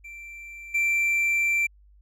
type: tone with level steps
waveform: triangle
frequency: 2349 Hz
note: D7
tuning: in tune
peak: -37 / -19 dBFS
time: 0.04-1.67 s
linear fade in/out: 10 ms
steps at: 0.74 s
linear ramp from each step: 10 ms
effects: added 50 Hz sine -52 dBFS peak until 2.01 s